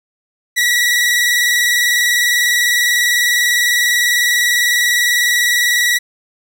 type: tone with vibrato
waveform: sawtooth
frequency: 1932 Hz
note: B6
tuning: 39 cents flat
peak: -8 dBFS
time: 0.56-5.99 s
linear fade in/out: 20 ms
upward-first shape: square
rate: 20 Hz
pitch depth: 33 cents each way
effects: none